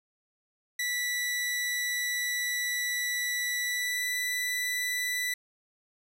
sawtooth tone with pitch glide, 1964 to 1978.8 Hz, B6 to B6, -10 to +3 cents, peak -25 dBFS, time 0.79-5.34 s, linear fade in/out 5 ms, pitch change +13 cents, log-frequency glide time 3.64-4.08 s, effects none

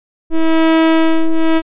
square ring-modulated tone, 161.5 Hz, E3, 35 cents flat, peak -6 dBFS, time 0.3-1.62 s, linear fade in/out 50 ms, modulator 162 Hz, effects resampled to 8000 Hz

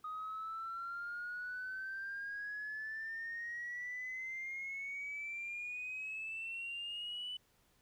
sine exponential sweep, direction up, 1244.5 to 2997 Hz, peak -39 dBFS, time 0.04-7.37 s, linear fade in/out 5 ms, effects tanh soft clip ceiling -36 dBFS + pink hiss -72 dBFS RMS until 7.81 s

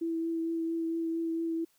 sine tone with vibrato, 329.6 Hz, E4, in tune, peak -29 dBFS, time 0.01-1.65 s, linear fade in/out 10 ms, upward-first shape triangle, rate 4.4 Hz, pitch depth 16 cents each way, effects white hiss -69 dBFS RMS until 1.78 s

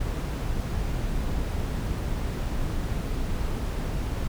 brown noise, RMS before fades -28 dBFS, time 0-4.28 s, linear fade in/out 10 ms, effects none

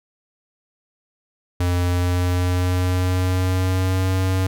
square tone with pitch glide, 88.7 to 93.76 Hz, F2 to F#2, +27 to +23 cents, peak -18 dBFS, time 1.6-4.47 s, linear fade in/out 5 ms, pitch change +96 cents, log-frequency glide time 1.86-4.11 s, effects none

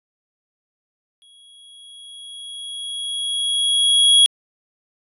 square tone with exponential growth, 3322 Hz, G#7, in tune, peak -9 dBFS, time 1.22-4.26 s, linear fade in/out 0 ms, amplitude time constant 660 ms, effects resampled to 32000 Hz

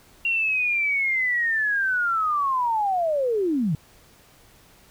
sine linear sweep, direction down, 2762 to 138.59 Hz, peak -20 dBFS, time 0.25-3.75 s, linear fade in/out 2 ms, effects pink hiss -54 dBFS RMS until 4.9 s

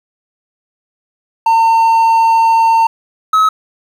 triangle tone pair in turn, 907 / 1282.7 Hz, A#5 / E6, -48 / -48 cents, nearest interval tritone, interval 600 cents, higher second, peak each -5 dBFS, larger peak neither, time 1.46-2.87 / 3.33-3.49 s, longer first, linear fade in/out 5 ms, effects 7-bit

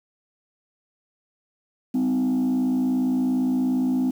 sine tone with frequency modulation, 256 Hz, C4, 38 cents flat, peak -17 dBFS, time 1.94-4.11 s, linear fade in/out 10 ms, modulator 57.3 Hz, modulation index 0.59, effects tanh soft clip ceiling -18 dBFS + 8-bit

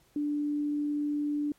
sine tone, 293.7 Hz, D4, in tune, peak -27 dBFS, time 0.16-1.52 s, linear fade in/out 2 ms, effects pink hiss -65 dBFS RMS until 1.58 s + MP3 64 kbps

